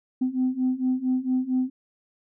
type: beating tone pair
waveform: sine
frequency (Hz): 253.8 / 258.2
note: B3 / C4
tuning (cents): +47 / -23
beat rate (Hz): 4.4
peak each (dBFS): -25 / -23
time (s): 0.21-1.7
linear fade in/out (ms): 10
effects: tanh soft clip ceiling -16 dBFS